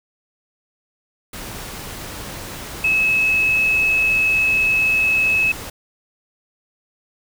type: tone in noise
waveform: sine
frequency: 2584 Hz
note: E7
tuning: 35 cents flat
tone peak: -14 dBFS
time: 2.84-5.52 s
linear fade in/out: 5 ms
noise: pink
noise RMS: -32 dBFS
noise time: 1.33-5.7 s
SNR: +15 dB
effects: none